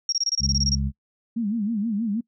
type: tone bursts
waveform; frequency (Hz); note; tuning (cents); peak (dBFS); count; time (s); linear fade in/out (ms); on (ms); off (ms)
sine; 5588; F8; 0; -20; 12; 0.09-0.75; 2; 33; 24
type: harmonic tone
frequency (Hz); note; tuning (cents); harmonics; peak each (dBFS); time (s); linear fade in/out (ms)
68.5; C#2; -20; 1 / 2 / 3; -24 / -27 / -29; 0.39-0.92; 50
type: tone with vibrato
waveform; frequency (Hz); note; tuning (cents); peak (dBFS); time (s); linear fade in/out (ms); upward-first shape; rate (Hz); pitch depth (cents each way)
sine; 216.5; A3; -28; -22; 1.36-2.21; 10; sine; 6.3; 150
effects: noise-tail reverb RT60 0.1 s tail -24 dB re dry